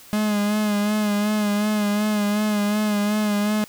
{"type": "tone with vibrato", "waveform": "45% pulse", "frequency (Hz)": 209, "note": "G#3", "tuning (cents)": 11, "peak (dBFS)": -19, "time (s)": [0.13, 3.64], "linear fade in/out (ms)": 0, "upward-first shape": "sine", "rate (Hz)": 2.7, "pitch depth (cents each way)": 37, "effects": ["white hiss -46 dBFS RMS until 3.68 s"]}